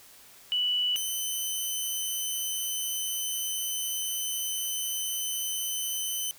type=tone pair in turn; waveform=sine / 10% pulse; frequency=2960 / 3038 Hz; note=F#7 / F#7; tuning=0 / +45 cents; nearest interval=unison; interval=45 cents; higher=second; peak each=-24 / -21 dBFS; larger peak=second; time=0.52-0.96 / 0.96-6.31 s; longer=second; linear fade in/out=0 ms; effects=white hiss -53 dBFS RMS until 6.38 s